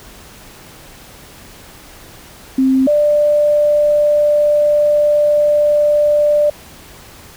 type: tone pair in turn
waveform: sine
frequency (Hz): 263.7 / 592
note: C4 / D5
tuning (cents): +14 / +14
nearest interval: octave + major second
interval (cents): 1400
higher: second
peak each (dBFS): -9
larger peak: neither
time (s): 2.58-2.87 / 2.87-6.5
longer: second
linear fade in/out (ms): 5
effects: pink hiss -39 dBFS RMS until 7.36 s